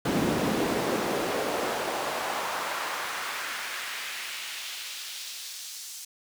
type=noise with high-pass filter sweep; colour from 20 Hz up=brown; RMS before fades=-31 dBFS; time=0.05-6.05 s; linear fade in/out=5 ms; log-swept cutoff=220 to 6100 Hz; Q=1.2; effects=none